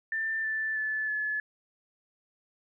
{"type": "tone with pitch steps", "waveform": "sine", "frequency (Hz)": [1783, 1760.5, 1738.3, 1716.3], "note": ["A6", "A6", "A6", "A6"], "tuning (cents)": [22, 0, -21, -44], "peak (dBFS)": -28, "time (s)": [0.12, 1.4], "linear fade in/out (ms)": 2, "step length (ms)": 320, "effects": []}